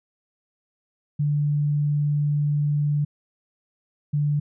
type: tone pair in turn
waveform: sine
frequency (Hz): 146.83 / 146.83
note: D3 / D3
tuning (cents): 0 / 0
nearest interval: unison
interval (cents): 0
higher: neither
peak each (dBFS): -19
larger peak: neither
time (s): 1.19-3.05 / 4.13-4.4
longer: first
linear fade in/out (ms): 10
effects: none